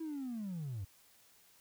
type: linear sweep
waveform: triangle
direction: down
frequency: 329.6 to 88.2 Hz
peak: -35 dBFS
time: 0-0.85 s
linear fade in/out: 10 ms
effects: tanh soft clip ceiling -34 dBFS + white hiss -65 dBFS RMS until 1.6 s

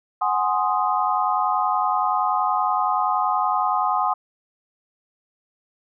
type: chord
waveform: sine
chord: Ab dominant seventh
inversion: third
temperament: equal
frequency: 740 / 830.6 / 1046.5 / 1244.5 Hz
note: Gb5 / Ab5 / C6 / Eb6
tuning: 0 / 0 / 0 / 0 cents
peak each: -24 dBFS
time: 0.21-4.14 s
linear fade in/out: 10 ms
effects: none

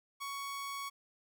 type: tone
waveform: sawtooth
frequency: 1115 Hz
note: C#6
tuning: 10 cents sharp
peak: -35 dBFS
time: 0.2-0.9 s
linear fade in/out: 20 ms
effects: none

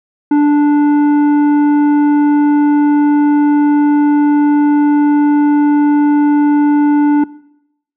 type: tone with tanh clipping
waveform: sine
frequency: 293.1 Hz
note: D4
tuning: 3 cents flat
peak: -8 dBFS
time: 0.31-7.24 s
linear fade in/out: 5 ms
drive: 9 dB
effects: noise-tail reverb RT60 0.8 s tail -21 dB re dry

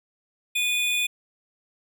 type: tone pair together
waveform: square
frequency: 2468 / 3477 Hz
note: D#7 / A7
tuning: -15 / -21 cents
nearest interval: tritone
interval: 594 cents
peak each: -24 / -28 dBFS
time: 0.55-1.07 s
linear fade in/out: 10 ms
effects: none

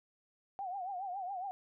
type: tone with vibrato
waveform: sine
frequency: 756 Hz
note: F#5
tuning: 37 cents sharp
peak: -37 dBFS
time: 0.59-1.51 s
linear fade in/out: 0 ms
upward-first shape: triangle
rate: 7.2 Hz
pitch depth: 140 cents each way
effects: none

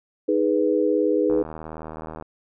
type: chord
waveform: sine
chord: G# minor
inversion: second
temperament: equal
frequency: 311.1 / 415.3 / 493.9 Hz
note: D#4 / G#4 / B4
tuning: 0 / 0 / 0 cents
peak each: -22 dBFS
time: 0.28-1.43 s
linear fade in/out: 10 ms
type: click train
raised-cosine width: 1 ms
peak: -21 dBFS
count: 74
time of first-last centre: 1.3-2.224 s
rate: 79 Hz
effects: none

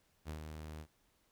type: tone with ADSR envelope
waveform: sawtooth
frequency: 77.4 Hz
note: D#2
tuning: 9 cents flat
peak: -36 dBFS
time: 0.25-0.87 s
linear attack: 41 ms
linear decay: 100 ms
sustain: -5 dB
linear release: 67 ms
effects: pink hiss -74 dBFS RMS until 1.31 s

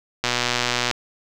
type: click train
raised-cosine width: 0.2 ms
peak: -3 dBFS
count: 83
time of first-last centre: 0.24-0.912 s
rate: 122 Hz
effects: none

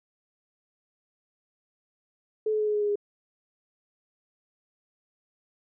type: tone with pitch steps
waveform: sine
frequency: 432.4 / 428.7 / 425 / 421.3 / 417.7 / 414.1 / 410.5 Hz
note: A4 / A4 / G#4 / G#4 / G#4 / G#4 / G#4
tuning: -30 / -45 / +40 / +25 / +10 / -5 / -20 cents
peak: -23 dBFS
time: 2.46-2.957 s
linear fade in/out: 5 ms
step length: 71 ms
effects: none

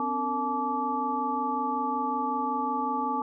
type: tone cluster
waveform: sine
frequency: 256.2 / 281.6 / 458.4 / 861 / 1161 Hz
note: C4 / C#4 / A#4 / A5 / D6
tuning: -36 / +27 / -29 / -38 / -20 cents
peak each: -33 / -38 / -38 / -29 / -31 dBFS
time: 0-3.22 s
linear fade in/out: 2 ms
effects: none

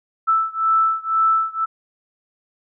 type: beating tone pair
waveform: sine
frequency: 1318.5 / 1320.5 Hz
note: E6 / E6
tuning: 0 / +3 cents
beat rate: 2 Hz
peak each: -18 / -19 dBFS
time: 0.27-1.66 s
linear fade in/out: 20 ms
effects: none

